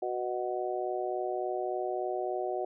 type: harmonic tone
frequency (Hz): 123.47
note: B2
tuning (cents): 0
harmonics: 3 / 4 / 5 / 6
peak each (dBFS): -34 / -40 / -36 / -35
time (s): 0.02-2.65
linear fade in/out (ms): 5
effects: none